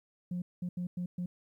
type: tone bursts at uneven times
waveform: sine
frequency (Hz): 177.9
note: F3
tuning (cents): +32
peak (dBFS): -31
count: 5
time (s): 0.31-0.42 / 0.62-0.69 / 0.77-0.87 / 0.97-1.06 / 1.18-1.26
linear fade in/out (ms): 5
effects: tanh soft clip ceiling -30 dBFS + 12-bit